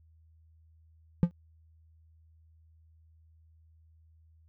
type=tone with exponential decay; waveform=triangle; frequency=172.7 Hz; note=F3; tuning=19 cents flat; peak=-13 dBFS; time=1.23-1.31 s; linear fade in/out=0 ms; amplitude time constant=17 ms; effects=added 80 Hz sine -58 dBFS peak until 4.48 s